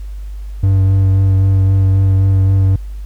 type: tone with vibrato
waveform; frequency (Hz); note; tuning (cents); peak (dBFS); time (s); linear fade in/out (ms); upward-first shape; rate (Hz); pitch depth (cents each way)
triangle; 96.3; G2; -30; -6; 0.63-2.76; 5; sine; 3.8; 14
effects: added 50 Hz sine -23 dBFS peak until 3.05 s + pink hiss -50 dBFS RMS until 3.05 s